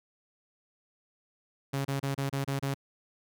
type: tone bursts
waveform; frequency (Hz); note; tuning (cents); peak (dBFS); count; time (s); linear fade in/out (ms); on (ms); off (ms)
sawtooth; 137.8; C#3; -10; -25; 7; 1.73-2.744; 10; 120; 29
effects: none